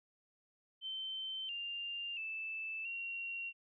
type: tone with pitch steps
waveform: sine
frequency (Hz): 3092 / 2795 / 2636 / 2747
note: G7 / F7 / E7 / F7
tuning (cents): -24 / +1 / -1 / -29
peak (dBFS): -39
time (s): 0.81-3.53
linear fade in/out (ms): 50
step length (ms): 680
effects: none